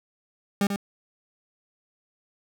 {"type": "tone with echo", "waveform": "40% pulse", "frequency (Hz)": 200.5, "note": "G3", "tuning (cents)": 39, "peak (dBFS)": -19, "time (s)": [0.61, 0.67], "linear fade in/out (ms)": 2, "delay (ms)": 91, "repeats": 1, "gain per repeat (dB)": -6, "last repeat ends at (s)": 0.761, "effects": []}